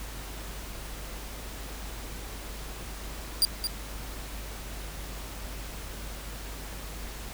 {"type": "tone with echo", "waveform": "sawtooth", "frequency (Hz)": 4776, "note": "D8", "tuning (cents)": 28, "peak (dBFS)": -16, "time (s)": [3.42, 3.45], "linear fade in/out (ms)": 0, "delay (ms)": 220, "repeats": 1, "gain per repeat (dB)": -8, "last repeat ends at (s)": 3.67, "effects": ["added 50 Hz sine -39 dBFS peak until 7.33 s", "pink hiss -42 dBFS RMS until 7.33 s"]}